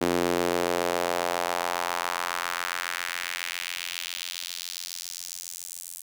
sawtooth tone with high-pass filter sweep, 87.31 Hz, F2, in tune, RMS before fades -30 dBFS, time 0.01-6.02 s, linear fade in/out 10 ms, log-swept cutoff 310 to 8900 Hz, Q 1.6, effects none

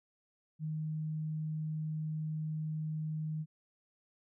sine tone, 155.56 Hz, D#3, in tune, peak -34 dBFS, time 0.59-3.46 s, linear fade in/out 50 ms, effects none

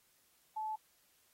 sine tone, 867 Hz, A5, 26 cents flat, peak -36 dBFS, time 0.56-0.76 s, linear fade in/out 10 ms, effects white hiss -71 dBFS RMS until 1.33 s + AAC 48 kbps

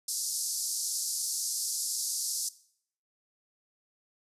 pink band-pass noise, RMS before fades -33 dBFS, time 0.08-2.49 s, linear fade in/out 5 ms, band 4800 to 12000 Hz, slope 48 dB/octave, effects noise-tail reverb RT60 0.6 s tail -18 dB re dry + resampled to 32000 Hz

